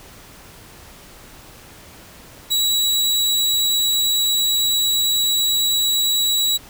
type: tone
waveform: sawtooth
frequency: 3897 Hz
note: B7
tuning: 24 cents flat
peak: -13 dBFS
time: 2.5-6.58 s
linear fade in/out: 20 ms
effects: pink hiss -43 dBFS RMS until 6.69 s